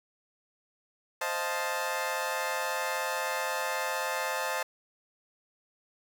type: chord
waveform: 20% pulse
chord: F dominant seventh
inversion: second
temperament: equal with one note detuned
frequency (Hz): 523.3 / 622.3 / 698.5 / 875.4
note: C5 / Eb5 / F5 / A5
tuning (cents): 0 / 0 / 0 / -9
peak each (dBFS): -30 / -31 / -34 / -29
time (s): 1.21-4.63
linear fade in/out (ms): 5
effects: none